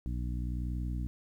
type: harmonic tone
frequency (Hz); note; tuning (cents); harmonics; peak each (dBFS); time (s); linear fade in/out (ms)
60.8; B1; -26; 1 / 2 / 3 / 4 / 5; -33 / -39 / -43 / -45 / -47; 0.06-1.07; 0
effects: 11-bit